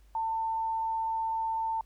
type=tone; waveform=sine; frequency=896 Hz; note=A5; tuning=31 cents sharp; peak=-28 dBFS; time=0.15-1.81 s; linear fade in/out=2 ms; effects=added 50 Hz sine -55 dBFS peak until 1.85 s + pink hiss -69 dBFS RMS until 1.85 s